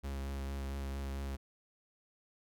45% pulse tone with vibrato, 68.5 Hz, C#2, 20 cents flat, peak -37 dBFS, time 0.03-1.37 s, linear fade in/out 20 ms, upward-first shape triangle, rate 4.4 Hz, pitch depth 19 cents each way, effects none

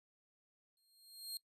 sawtooth tone with exponential growth, 4218 Hz, C8, 13 cents sharp, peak -36 dBFS, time 0.77-1.37 s, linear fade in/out 1 ms, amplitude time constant 130 ms, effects noise-tail reverb RT60 0.1 s tail -21 dB re dry + resampled to 32000 Hz

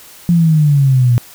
sine exponential sweep, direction down, 175 to 118.1 Hz, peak -7 dBFS, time 0.29-1.18 s, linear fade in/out 0 ms, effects white hiss -39 dBFS RMS until 1.34 s

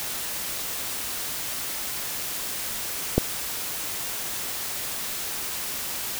click, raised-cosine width 2 ms, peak -4 dBFS, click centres 3.18 s, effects white hiss -31 dBFS RMS until 6.19 s

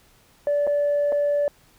sine tone with dropouts, 580 Hz, D5, 22 cents flat, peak -17 dBFS, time 0.47-1.48 s, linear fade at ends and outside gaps 1 ms, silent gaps 0.668-0.674 / 1.121-1.125 s, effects tanh soft clip ceiling -16 dBFS + pink hiss -57 dBFS RMS until 1.78 s

